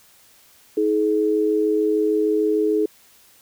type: tone pair together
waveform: sine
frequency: 318.4 / 425 Hz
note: D#4 / G#4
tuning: +40 / +40 cents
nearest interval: perfect fourth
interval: 500 cents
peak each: -21 / -18 dBFS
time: 0.77-2.86 s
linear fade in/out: 5 ms
effects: white hiss -53 dBFS RMS until 3.41 s